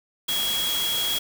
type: tone in noise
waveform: sine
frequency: 3317 Hz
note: G#7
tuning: 3 cents flat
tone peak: -24 dBFS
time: 0.28-1.19 s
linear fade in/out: 10 ms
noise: white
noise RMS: -29 dBFS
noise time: 0.28-1.19 s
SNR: +2 dB
effects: none